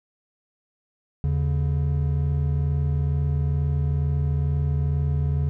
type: tone pair together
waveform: triangle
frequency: 79.58 / 141.8 Hz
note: D#2 / C#3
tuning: +40 / +40 cents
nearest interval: minor seventh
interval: 1000 cents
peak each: -21 dBFS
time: 1.24-5.49 s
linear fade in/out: 0 ms
effects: none